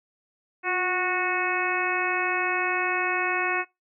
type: harmonic tone with a mistuned harmonic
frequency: 366.6 Hz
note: F#4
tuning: 16 cents flat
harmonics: 1 / 2 / 3 / 4 / 5 / 6 / 7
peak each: -31 / -31 / -31 / -31 / -31 / -31 / -31 dBFS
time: 0.63-3.65 s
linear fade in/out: 50 ms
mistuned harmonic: 1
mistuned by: -51 cents
effects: noise-tail reverb RT60 0.2 s tail -22 dB re dry